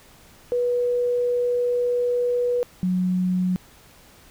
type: tone pair in turn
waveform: sine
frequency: 487.8 / 182.72 Hz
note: B4 / F#3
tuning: -21 / -21 cents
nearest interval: octave + perfect fourth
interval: 1700 cents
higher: first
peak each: -19 dBFS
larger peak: neither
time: 0.52-2.63 / 2.83-3.56 s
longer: first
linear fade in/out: 0 ms
effects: pink hiss -51 dBFS RMS until 4.3 s